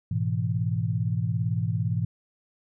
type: chord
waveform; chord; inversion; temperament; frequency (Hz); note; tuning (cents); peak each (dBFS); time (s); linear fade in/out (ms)
sine; E major; first; equal with one note detuned; 105.82 / 123.47 / 164.81; G#2 / B2 / E3; +33 / 0 / 0; -27 / -28 / -29; 0.11-2.05; 5
effects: none